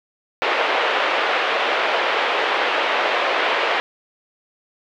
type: band-pass noise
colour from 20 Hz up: pink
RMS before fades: -20 dBFS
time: 0.42-3.8 s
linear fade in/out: 0 ms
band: 460 to 3200 Hz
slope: 24 dB/octave
effects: none